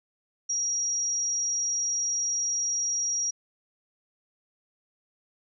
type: tone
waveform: sine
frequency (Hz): 5690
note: F8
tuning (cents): +31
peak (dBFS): -25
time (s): 0.49-3.31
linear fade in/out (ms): 10
effects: none